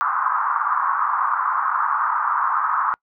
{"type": "band-pass noise", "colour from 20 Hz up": "white", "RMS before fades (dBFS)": -21, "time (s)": [0.01, 2.94], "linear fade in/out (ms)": 0, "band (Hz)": [980, 1300], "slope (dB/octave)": 48, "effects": ["noise-tail reverb RT60 0.1 s tail -26 dB re dry"]}